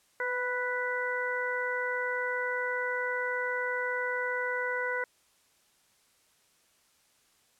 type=harmonic tone with a mistuned harmonic; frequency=493.9 Hz; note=B4; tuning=in tune; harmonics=1 / 2 / 3 / 4; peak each=-34 / -37 / -33 / -35 dBFS; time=0.2-5.04 s; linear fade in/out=2 ms; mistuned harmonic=1; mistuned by=+18 cents; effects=white hiss -67 dBFS RMS until 7.59 s + low-pass 11000 Hz 12 dB/octave